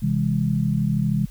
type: chord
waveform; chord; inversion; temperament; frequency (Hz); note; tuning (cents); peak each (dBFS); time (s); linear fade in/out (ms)
sine; C augmented; none; just; 130.81 / 163.52 / 204.4; C3 / E3 / G#3; 0 / -14 / -27; -23; 0.02-1.26; 10
effects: added 42 Hz sine -38 dBFS peak until 1.3 s + white hiss -53 dBFS RMS until 1.3 s